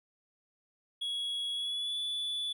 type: tone with pitch glide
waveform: triangle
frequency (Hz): 3340 to 3456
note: G#7 to A7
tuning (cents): +9 to -32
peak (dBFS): -31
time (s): 1.01-2.53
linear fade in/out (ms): 10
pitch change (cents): +59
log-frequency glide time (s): 1.53-1.97
effects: none